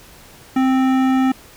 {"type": "tone with hard clipping", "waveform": "sine", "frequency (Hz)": 261.9, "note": "C4", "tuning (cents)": 2, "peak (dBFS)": -15, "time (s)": [0.56, 1.32], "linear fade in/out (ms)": 5, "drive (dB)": 15, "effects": ["pink hiss -44 dBFS RMS until 1.56 s"]}